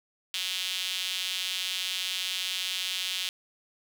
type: tone with high-pass filter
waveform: sawtooth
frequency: 185 Hz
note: F#3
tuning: in tune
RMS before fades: -32 dBFS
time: 0.34-3.29 s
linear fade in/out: 0 ms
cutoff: 3200 Hz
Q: 3.2
effects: none